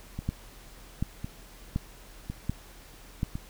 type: two click trains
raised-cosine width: 5 ms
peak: -21 / -15 dBFS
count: 4 / 5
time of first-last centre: 0.19-3.355 / 0.29-3.231 s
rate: 0.948 / 1.36 Hz
effects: added 40 Hz sine -50 dBFS peak until 3.49 s + pink hiss -52 dBFS RMS until 3.49 s